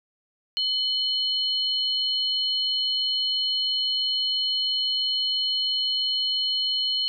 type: tone pair together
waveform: sine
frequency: 3000 / 4243 Hz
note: F#7 / C8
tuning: +23 / +23 cents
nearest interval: tritone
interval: 600 cents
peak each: -25 dBFS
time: 0.57-7.08 s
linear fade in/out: 0 ms
effects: none